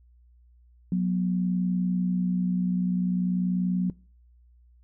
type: tone pair together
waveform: sine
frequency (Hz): 182.3 / 242.7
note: F#3 / B3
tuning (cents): -25 / -30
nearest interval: perfect fourth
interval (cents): 495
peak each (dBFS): -22 / -32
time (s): 0.92-3.9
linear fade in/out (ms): 2
effects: noise-tail reverb RT60 0.4 s tail -23 dB re dry + added 60 Hz sine -54 dBFS peak until 4.83 s